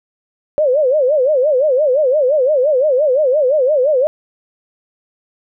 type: tone with vibrato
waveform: sine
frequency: 556 Hz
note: C#5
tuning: 5 cents sharp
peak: -10 dBFS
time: 0.58-4.07 s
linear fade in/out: 0 ms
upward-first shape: sine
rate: 5.8 Hz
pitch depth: 200 cents each way
effects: none